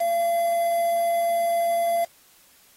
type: tone with quantisation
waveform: triangle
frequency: 682 Hz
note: F5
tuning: 41 cents flat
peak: -18 dBFS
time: 0-2.05 s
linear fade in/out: 10 ms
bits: 6
effects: white hiss -56 dBFS RMS until 2.76 s + AAC 48 kbps